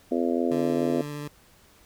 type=harmonic tone; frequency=84.7 Hz; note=E2; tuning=48 cents sharp; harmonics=3 / 4 / 5 / 6 / 7 / 8; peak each=-26 / -28 / -30 / -32 / -33 / -34 dBFS; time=0.11-1.02 s; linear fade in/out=10 ms
type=tone with vibrato; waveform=20% pulse; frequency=146.83 Hz; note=D3; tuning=in tune; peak=-28 dBFS; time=0.51-1.28 s; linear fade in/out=5 ms; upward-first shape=triangle; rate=14 Hz; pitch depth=13 cents each way
effects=pink hiss -57 dBFS RMS until 1.85 s